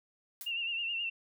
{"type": "noise with exponential decay", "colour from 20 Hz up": "blue", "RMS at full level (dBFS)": -39, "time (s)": [0.41, 0.54], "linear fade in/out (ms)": 1, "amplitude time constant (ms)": 27}
{"type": "tone with vibrato", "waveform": "sine", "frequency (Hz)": 2763, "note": "F7", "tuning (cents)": -19, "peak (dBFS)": -32, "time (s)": [0.46, 1.1], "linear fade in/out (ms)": 10, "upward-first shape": "sine", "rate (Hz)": 9.4, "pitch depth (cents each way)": 55}
{"effects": []}